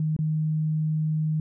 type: tone with dropouts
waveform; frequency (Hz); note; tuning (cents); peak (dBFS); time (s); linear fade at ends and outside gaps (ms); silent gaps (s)
sine; 155.56; D#3; 0; -22; 0-1.4; 2; 0.165-0.189
effects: none